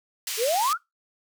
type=band-pass noise; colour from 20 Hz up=pink; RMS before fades=-31 dBFS; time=0.27-0.73 s; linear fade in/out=2 ms; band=2900 to 15000 Hz; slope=12 dB/octave
type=exponential sweep; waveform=sine; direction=up; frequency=412.8 to 1480 Hz; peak=-21 dBFS; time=0.37-0.78 s; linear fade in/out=50 ms
effects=noise-tail reverb RT60 0.2 s tail -25 dB re dry